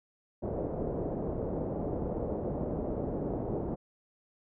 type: low-pass noise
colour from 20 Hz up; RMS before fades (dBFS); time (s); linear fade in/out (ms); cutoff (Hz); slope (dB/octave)
white; -34; 0.42-3.76; 20; 570; 24
effects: none